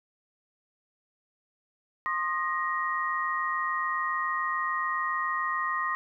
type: tone cluster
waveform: sine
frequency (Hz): 1059 / 1226 / 1880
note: C6 / D#6 / A#6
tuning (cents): +21 / -26 / +14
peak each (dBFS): -31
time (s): 2.06-5.95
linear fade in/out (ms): 0
effects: none